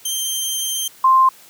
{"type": "tone pair in turn", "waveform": ["15% pulse", "sine"], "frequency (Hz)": [3147, 1050.2], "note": ["G7", "C6"], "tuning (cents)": [6, 6], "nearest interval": "octave + perfect fifth", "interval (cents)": 1900, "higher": "first", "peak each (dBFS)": [-13, -9], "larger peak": "second", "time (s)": [[0.05, 0.88], [1.04, 1.29]], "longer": "first", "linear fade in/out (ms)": 5, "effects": ["white hiss -46 dBFS RMS until 1.49 s", "high-pass 100 Hz 12 dB/octave"]}